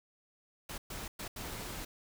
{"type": "noise bursts at uneven times", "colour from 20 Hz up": "pink", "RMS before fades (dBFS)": -42, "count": 4, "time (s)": [[0.69, 0.78], [0.9, 1.08], [1.19, 1.28], [1.36, 1.85]], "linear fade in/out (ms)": 5, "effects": []}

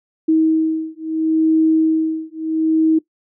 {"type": "beating tone pair", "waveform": "sine", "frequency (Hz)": [318.1, 318.84], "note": ["D#4", "D#4"], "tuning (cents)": [38, 42], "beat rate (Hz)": 0.74, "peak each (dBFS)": -16, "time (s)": [0.28, 2.99], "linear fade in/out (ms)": 10, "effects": ["noise-tail reverb RT60 0.1 s tail -18 dB re dry"]}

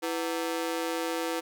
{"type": "ring-modulated tone", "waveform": "sawtooth", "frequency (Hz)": 414.2, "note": "G#4", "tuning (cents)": -5, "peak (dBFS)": -22, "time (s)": [0.02, 1.41], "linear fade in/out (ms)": 20, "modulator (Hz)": 84.1, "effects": []}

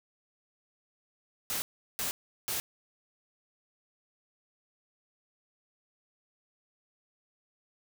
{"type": "noise bursts", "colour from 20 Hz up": "white", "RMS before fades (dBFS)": -33, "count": 3, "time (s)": [1.5, 2.6], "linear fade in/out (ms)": 0, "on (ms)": 120, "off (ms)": 370, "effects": []}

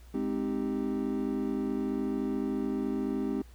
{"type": "chord", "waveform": "triangle", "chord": "Ab major seventh", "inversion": "none", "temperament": "equal", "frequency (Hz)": [207.7, 261.6, 311.1, 392], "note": ["Ab3", "C4", "Eb4", "G4"], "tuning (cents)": [0, 0, 0, 0], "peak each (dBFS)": [-33, -30, -34, -34], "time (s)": [0.14, 3.42], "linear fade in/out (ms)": 5, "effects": ["added 60 Hz sine -49 dBFS peak until 3.54 s", "pink hiss -61 dBFS RMS until 3.54 s"]}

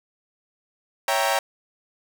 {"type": "chord", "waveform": "sawtooth", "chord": "C# diminished seventh", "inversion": "none", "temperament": "equal", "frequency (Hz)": [554.4, 659.3, 784, 932.3], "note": ["C#5", "E5", "G5", "Bb5"], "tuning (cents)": [0, 0, 0, 0], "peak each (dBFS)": [-22, -23, -21, -22], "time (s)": [1.08, 1.39], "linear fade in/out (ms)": 2, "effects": []}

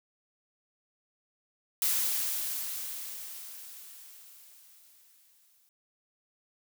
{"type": "noise with exponential decay", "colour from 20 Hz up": "blue", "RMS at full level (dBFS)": -27, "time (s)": [1.82, 5.69], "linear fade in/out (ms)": 1, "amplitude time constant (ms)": 840, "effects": []}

